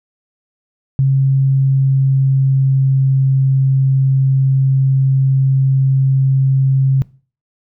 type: tone with pitch glide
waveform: sine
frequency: 135.2 to 134.11 Hz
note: C#3 to C3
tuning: -43 to +43 cents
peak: -9 dBFS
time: 0.99-7.02 s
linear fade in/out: 0 ms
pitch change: -14 cents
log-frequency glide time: 1.25-3.25 s
effects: noise-tail reverb RT60 0.4 s tail -21 dB re dry